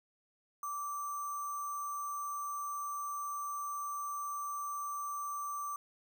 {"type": "tone with sample-and-hold", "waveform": "sine", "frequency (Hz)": 1164, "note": "D6", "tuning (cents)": -16, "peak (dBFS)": -36, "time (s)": [0.63, 5.76], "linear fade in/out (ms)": 2, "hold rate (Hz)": 7350, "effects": []}